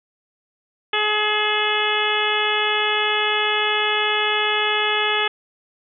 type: harmonic tone with a mistuned harmonic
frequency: 423 Hz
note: G#4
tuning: 32 cents sharp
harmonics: 1 / 2 / 3 / 4 / 5 / 6 / 7 / 8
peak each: -26 / -26 / -26 / -26 / -26 / -26 / -26 / -26 dBFS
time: 0.93-5.28 s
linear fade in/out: 5 ms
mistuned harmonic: 6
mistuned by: +25 cents
effects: none